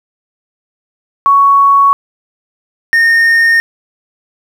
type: tone pair in turn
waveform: sine / triangle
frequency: 1115 / 1835.7 Hz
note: C#6 / A#6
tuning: +10 / -27 cents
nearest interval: major sixth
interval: 863 cents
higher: second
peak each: -4 dBFS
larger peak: neither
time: 1.26-1.93 / 2.93-3.6 s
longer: neither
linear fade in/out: 0 ms
effects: 7-bit